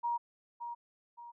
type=tone with echo; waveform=sine; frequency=947 Hz; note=A#5; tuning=27 cents sharp; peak=-30 dBFS; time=0.03-0.18 s; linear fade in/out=20 ms; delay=570 ms; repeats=2; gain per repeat=-8 dB; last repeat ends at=1.32 s; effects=none